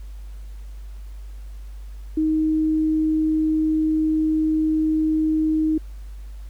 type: tone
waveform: sine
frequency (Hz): 312.8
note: D#4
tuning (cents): +9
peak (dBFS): -17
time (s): 2.17-5.78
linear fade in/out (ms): 5
effects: added 50 Hz sine -33 dBFS peak until 6.49 s + pink hiss -56 dBFS RMS until 6.49 s